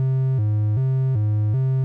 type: tone with vibrato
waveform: triangle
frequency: 118.1 Hz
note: A#2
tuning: 23 cents sharp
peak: -15 dBFS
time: 0-1.84 s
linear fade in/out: 0 ms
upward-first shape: square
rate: 1.3 Hz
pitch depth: 190 cents each way
effects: none